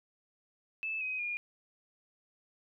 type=tone with pitch steps; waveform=sine; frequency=2623 / 2522 / 2425 Hz; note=E7 / D#7 / D#7; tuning=-9 / +23 / -45 cents; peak=-33 dBFS; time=0.83-1.37 s; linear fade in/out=0 ms; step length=180 ms; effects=none